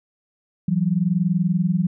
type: tone pair together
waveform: sine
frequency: 167.2 / 187.68 Hz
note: E3 / F#3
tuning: +25 / +25 cents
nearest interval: major second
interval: 200 cents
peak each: -20 dBFS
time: 0.68-1.87 s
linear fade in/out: 5 ms
effects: none